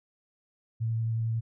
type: tone with vibrato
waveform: sine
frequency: 113.3 Hz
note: A#2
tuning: 49 cents flat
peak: -26 dBFS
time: 0.8-1.41 s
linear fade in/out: 20 ms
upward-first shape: sine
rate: 11 Hz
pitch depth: 12 cents each way
effects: none